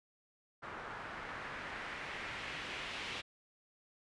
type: noise with low-pass filter sweep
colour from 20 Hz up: white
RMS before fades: -44 dBFS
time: 0.62-3.22 s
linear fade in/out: 20 ms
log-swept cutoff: 1300 to 3000 Hz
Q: 1.6
effects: resampled to 24000 Hz